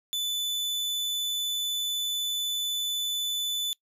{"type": "tone", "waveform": "40% pulse", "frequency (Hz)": 3496, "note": "A7", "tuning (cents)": -12, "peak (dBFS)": -26, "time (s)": [0.13, 3.73], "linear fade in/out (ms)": 0, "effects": ["noise-tail reverb RT60 0.1 s tail -23 dB re dry"]}